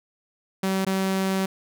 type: tone with dropouts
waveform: sawtooth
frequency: 191.3 Hz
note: G3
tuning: 42 cents flat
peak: -18 dBFS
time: 0.63-1.46 s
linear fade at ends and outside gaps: 5 ms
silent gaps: 0.849-0.866 s
effects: none